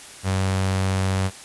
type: tone with notch filter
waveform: sawtooth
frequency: 95.2 Hz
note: F#2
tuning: 50 cents sharp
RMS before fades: -22 dBFS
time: 0.23-1.31 s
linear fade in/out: 50 ms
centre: 320 Hz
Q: 1.9
effects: white hiss -41 dBFS RMS until 1.44 s + resampled to 24000 Hz